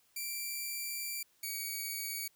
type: tone pair in turn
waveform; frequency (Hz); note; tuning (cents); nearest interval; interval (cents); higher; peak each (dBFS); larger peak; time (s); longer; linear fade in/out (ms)
5% pulse; 2349 / 2258; D7 / C#7; 0 / +31; minor second; 69; first; -27; neither; 0.16-1.23 / 1.43-2.28; first; 5
effects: white hiss -70 dBFS RMS until 2.35 s